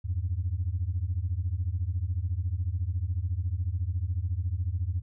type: beating tone pair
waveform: sine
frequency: 82.41 / 96.41 Hz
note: E2 / G2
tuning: 0 / -28 cents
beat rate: 14 Hz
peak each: -29 dBFS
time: 0.04-5.02 s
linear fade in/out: 20 ms
effects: tanh soft clip ceiling -20 dBFS